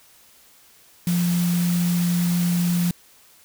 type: tone in noise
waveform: sine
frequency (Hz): 174.61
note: F3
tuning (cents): 0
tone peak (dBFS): -18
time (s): 1.07-2.91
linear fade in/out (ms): 2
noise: white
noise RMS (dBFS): -32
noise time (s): 1.07-2.91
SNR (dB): +11
effects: white hiss -53 dBFS RMS until 3.44 s